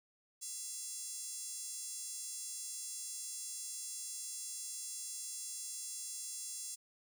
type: tone with high-pass filter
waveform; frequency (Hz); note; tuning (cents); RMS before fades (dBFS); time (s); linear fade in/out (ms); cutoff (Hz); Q
5% pulse; 678; E5; +49; -44; 0.41-6.76; 20; 7900; 1.5
effects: none